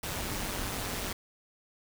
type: noise with amplitude modulation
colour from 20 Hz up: pink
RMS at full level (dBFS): -32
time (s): 0.03-1.13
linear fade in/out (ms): 5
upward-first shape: sine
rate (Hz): 193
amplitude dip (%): 65
effects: none